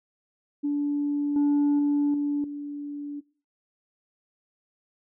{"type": "tone with level steps", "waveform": "sine", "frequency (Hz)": 289.4, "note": "D4", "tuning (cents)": -25, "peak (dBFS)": [-22, -16, -18, -22, -31], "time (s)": [0.63, 3.21], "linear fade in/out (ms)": 20, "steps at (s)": [1.36, 1.79, 2.14, 2.44], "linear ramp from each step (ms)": 2, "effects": ["noise-tail reverb RT60 0.4 s tail -21 dB re dry", "tanh soft clip ceiling -18 dBFS"]}